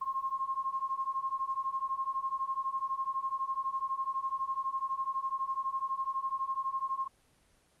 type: beating tone pair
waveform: sine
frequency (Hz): 1062 / 1074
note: C6 / C6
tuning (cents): +25 / +45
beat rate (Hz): 12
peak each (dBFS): -35 / -34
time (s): 0.01-7.08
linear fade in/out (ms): 10
effects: pink hiss -67 dBFS RMS until 7.8 s + Opus 24 kbps